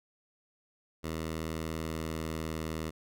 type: tone with pitch glide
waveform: 10% pulse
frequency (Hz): 80.3 to 79.61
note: E2 to D#2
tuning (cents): -45 to +40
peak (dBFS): -26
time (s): 1.03-2.91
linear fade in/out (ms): 20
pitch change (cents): -15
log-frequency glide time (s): 1.59-2.8
effects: none